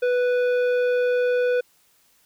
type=tone with tanh clipping; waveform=triangle; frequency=493.9 Hz; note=B4; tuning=in tune; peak=-20 dBFS; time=0.02-1.61 s; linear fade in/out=10 ms; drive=15 dB; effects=white hiss -61 dBFS RMS until 2.25 s